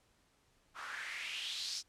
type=noise with band-pass filter sweep; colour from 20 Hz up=white; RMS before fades=-42 dBFS; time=0.74-1.83 s; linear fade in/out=50 ms; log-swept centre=1200 to 5400 Hz; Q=3.9; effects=pink hiss -72 dBFS RMS until 1.88 s + low-pass 10000 Hz 12 dB/octave